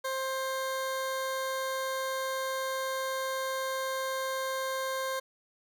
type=tone; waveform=20% pulse; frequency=528 Hz; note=C5; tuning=16 cents sharp; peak=-26 dBFS; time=0.04-5.2 s; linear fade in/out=10 ms; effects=none